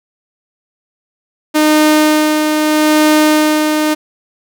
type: tone with tremolo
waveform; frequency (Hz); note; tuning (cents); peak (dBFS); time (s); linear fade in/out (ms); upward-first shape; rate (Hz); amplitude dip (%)
sawtooth; 306.1; D#4; -28; -3; 1.54-3.95; 20; sine; 0.79; 40
effects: none